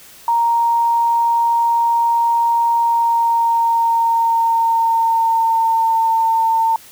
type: tone with pitch glide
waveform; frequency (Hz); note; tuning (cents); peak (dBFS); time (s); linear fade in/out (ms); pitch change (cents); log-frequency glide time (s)
sine; 932.3 to 903.1; A#5 to A5; 0 to +45; -12; 0.28-6.76; 2; -55; 2.79-6
effects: white hiss -42 dBFS RMS until 6.91 s